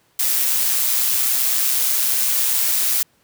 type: noise with amplitude modulation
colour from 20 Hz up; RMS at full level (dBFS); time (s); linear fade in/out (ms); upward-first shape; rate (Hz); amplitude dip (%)
blue; -17; 0.19-3.03; 5; sine; 128; 35
effects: pink hiss -60 dBFS RMS until 3.23 s + high-pass 100 Hz 12 dB/octave